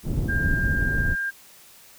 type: low-pass noise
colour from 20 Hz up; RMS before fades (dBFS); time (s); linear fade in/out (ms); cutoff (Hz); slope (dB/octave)
pink; -24; 0.03-1.16; 50; 220; 12
type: tone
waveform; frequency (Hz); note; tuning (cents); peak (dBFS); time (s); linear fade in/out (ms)
sine; 1600; G6; +35; -24; 0.28-1.31; 20
effects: white hiss -50 dBFS RMS until 1.98 s